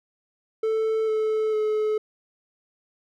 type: tone with pitch steps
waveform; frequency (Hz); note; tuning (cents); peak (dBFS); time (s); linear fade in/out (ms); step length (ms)
triangle; 441.2 / 435.1 / 429.1; A4 / A4 / A4; +5 / -19 / -43; -19; 0.63-1.98; 5; 450
effects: none